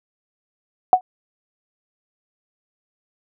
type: tone with exponential decay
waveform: sine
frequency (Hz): 739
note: F#5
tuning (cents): -2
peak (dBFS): -3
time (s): 0.93-1.01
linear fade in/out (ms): 1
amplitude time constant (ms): 17
effects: none